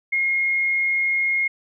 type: tone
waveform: sine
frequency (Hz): 2147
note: C7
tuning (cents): +44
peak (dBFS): -18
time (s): 0.12-1.48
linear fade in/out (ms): 10
effects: none